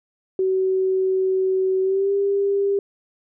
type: tone with pitch glide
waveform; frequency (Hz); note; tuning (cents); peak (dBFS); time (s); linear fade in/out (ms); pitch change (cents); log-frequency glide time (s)
sine; 377.7 to 398.5; F#4 to G4; +36 to +28; -17; 0.39-2.79; 2; +92; 1.82-2.12
effects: none